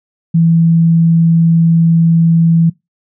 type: tone with vibrato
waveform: sine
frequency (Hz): 165.7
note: E3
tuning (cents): +9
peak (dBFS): -6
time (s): 0.34-2.7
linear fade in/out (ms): 10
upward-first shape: triangle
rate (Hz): 20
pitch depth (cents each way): 11
effects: noise-tail reverb RT60 0.2 s tail -23 dB re dry